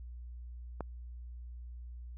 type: click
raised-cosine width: 1 ms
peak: -23 dBFS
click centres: 0.807 s
effects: added 60 Hz sine -43 dBFS peak until 2.17 s